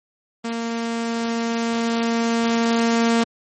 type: tone with level ramp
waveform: sawtooth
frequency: 231 Hz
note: A#3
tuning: 16 cents flat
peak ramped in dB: -20 to -11 dBFS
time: 0.44-3.24 s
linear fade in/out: 10 ms
effects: MP3 32 kbps